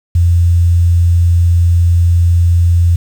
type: tone with quantisation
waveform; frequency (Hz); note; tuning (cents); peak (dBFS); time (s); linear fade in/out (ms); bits
sine; 86.1; F2; -24; -6; 0.15-2.96; 5; 6
effects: none